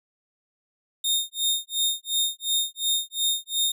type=tone with tremolo; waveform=sawtooth; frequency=3673 Hz; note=A#7; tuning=26 cents flat; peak=-17 dBFS; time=1.04-3.72 s; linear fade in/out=5 ms; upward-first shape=sine; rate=2.8 Hz; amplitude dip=100%; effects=none